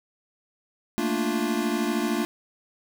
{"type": "chord", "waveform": "square", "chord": "Bb major seventh", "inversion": "third", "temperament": "equal", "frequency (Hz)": [220, 233.1, 293.7, 349.2], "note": ["A3", "Bb3", "D4", "F4"], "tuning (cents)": [0, 0, 0, 0], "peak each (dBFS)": -30, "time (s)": [0.98, 2.25], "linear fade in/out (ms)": 0, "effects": []}